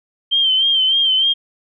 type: tone with vibrato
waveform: sine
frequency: 3136 Hz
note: G7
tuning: in tune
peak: -12 dBFS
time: 0.31-1.34 s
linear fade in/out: 20 ms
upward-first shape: sine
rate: 3.3 Hz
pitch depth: 52 cents each way
effects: none